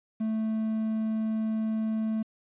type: tone with quantisation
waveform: triangle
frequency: 219.8 Hz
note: A3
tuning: 2 cents flat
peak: -24 dBFS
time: 0.2-2.23 s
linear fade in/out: 10 ms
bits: 9
effects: resampled to 8000 Hz